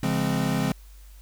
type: chord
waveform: square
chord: Db major seventh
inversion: none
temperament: equal with one note detuned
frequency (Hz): 138.59 / 170.82 / 207.7 / 261.6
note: Db3 / F3 / Ab3 / C4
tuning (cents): 0 / -38 / 0 / 0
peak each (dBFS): -29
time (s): 0.03-0.72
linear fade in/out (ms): 2
effects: added 49 Hz sine -44 dBFS peak until 1.21 s + white hiss -57 dBFS RMS until 1.21 s